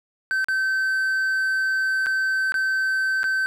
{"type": "tone with dropouts", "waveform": "triangle", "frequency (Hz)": 1543, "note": "G6", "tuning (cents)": -28, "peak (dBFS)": -18, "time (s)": [0.31, 3.46], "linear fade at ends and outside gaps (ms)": 0, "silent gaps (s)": [[0.444, 0.485], [2.061, 2.067], [2.521, 2.542], [3.232, 3.241]], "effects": []}